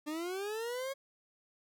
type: linear sweep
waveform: 40% pulse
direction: up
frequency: 293.7 to 551 Hz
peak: -35 dBFS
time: 0.06-0.94 s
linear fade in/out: 20 ms
effects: none